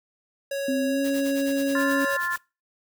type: tone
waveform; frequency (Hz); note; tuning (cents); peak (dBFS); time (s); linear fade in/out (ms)
square; 554.4; C#5; 0; -27; 0.51-2.17; 5
type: tone with pitch glide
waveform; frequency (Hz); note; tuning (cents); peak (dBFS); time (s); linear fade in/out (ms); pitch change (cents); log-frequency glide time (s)
sine; 262.9 to 275.8; C4 to C#4; +8 to -9; -23; 0.68-2.05; 5; +83; 0.86-1.01
type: noise with tremolo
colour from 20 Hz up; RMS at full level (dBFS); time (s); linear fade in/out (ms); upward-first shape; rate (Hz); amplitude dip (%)
white; -38; 1.04-2.38; 5; sine; 9.4; 85
type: chord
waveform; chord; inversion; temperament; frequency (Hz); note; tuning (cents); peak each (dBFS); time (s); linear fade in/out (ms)
sine; F major; second; just; 1047.7 / 1396.9 / 1746.1; C6 / F6 / A6; +2 / 0 / -14; -30 / -32 / -26; 1.75-2.36; 2
effects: noise-tail reverb RT60 0.3 s tail -25 dB re dry